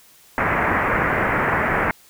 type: low-pass noise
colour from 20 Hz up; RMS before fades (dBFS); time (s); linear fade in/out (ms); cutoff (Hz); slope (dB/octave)
white; -20; 0.38-1.91; 0; 2100; 48
effects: white hiss -51 dBFS RMS until 2.09 s